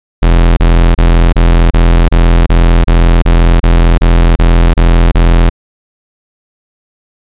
45% pulse tone bursts, 42.38 Hz, E1, 49 cents sharp, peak -3 dBFS, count 14, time 0.22-5.497 s, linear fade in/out 10 ms, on 350 ms, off 29 ms, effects resampled to 8000 Hz

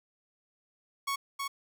sawtooth tone with echo, 1108.7 Hz, C#6, in tune, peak -26 dBFS, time 1.07-1.16 s, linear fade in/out 10 ms, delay 320 ms, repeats 1, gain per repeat -3 dB, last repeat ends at 1.48 s, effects none

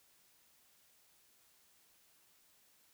silence, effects white hiss -69 dBFS RMS until 2.93 s

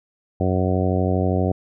harmonic tone, 92.5 Hz, F#2, in tune, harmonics 1 / 2 / 3 / 4 / 5 / 6 / 7 / 8, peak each -21 / -24 / -26 / -27 / -28 / -29 / -29 / -30 dBFS, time 0.4-1.52 s, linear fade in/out 5 ms, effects none

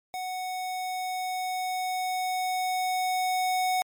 square tone with level ramp, 740 Hz, F#5, in tune, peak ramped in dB -32 to -24 dBFS, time 0.14-3.82 s, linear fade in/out 0 ms, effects MP3 96 kbps

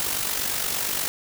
white noise with amplitude modulation, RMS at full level -24 dBFS, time 0-1.08 s, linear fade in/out 0 ms, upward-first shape sine, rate 48.5 Hz, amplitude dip 55%, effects none

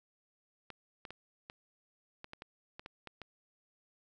clicks, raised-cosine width 0.3 ms, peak -29 dBFS, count 11, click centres 0.703 / 1.052 / 1.106 / 1.499 / 2.244 / 2.334 / 2.421 / 2.795 / 2.861 / 3.073 / 3.217 s, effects none

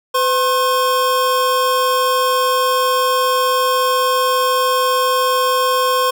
square tone pair together, 505.4 / 1071 Hz, B4 / C6, +40 / +40 cents, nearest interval octave + minor second, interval 1300 cents, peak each -18 / -16 dBFS, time 0.14-6.11 s, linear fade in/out 10 ms, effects none

